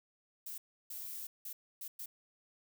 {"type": "noise bursts at uneven times", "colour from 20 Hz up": "violet", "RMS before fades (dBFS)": -44, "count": 5, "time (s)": [[0.46, 0.58], [0.9, 1.27], [1.45, 1.53], [1.81, 1.88], [1.99, 2.06]], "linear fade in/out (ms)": 5, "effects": []}